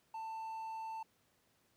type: tone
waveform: triangle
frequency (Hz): 890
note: A5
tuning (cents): +20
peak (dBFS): -39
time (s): 0.14-1.03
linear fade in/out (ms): 5
effects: pink hiss -74 dBFS RMS until 1.76 s + high-pass 80 Hz 12 dB/octave